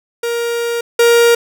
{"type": "tone pair in turn", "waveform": "45% pulse", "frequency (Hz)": [470, 470], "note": ["A#4", "A#4"], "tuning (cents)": [14, 14], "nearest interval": "unison", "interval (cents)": 0, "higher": "neither", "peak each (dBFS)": [-16, -7], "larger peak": "second", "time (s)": [[0.23, 0.81], [0.99, 1.35]], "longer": "first", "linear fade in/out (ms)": 5, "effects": []}